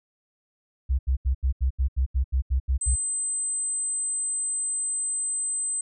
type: tone bursts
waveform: sine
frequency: 65.41 Hz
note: C2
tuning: in tune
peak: -19 dBFS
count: 12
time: 0.89-2.959 s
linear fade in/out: 20 ms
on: 100 ms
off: 79 ms
type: tone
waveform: sine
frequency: 8150 Hz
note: C9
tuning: 47 cents flat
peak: -25 dBFS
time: 2.81-5.81 s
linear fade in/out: 5 ms
effects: none